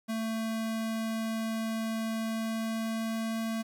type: tone with pitch glide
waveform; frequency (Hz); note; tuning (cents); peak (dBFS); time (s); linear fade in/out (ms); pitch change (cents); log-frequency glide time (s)
square; 223.3 to 224.6; A3 to A3; +26 to +36; -31; 0.08-3.63; 20; +10; 2.17-3.48
effects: 10-bit